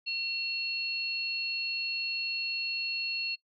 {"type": "tone pair together", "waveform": "sine", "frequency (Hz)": [2726, 4327], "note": ["F7", "C#8"], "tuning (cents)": [-43, -43], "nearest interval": "minor sixth", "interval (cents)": 800, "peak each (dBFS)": [-32, -33], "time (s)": [0.06, 3.36], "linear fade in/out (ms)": 20, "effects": ["noise-tail reverb RT60 0.1 s tail -21 dB re dry", "MP3 96 kbps"]}